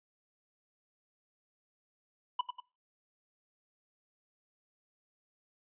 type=tone with echo; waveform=square; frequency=987.8 Hz; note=B5; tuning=in tune; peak=-28 dBFS; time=2.39-2.41 s; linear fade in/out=5 ms; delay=96 ms; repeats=2; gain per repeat=-7 dB; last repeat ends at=2.602 s; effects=noise-tail reverb RT60 0.3 s tail -21 dB re dry + resampled to 8000 Hz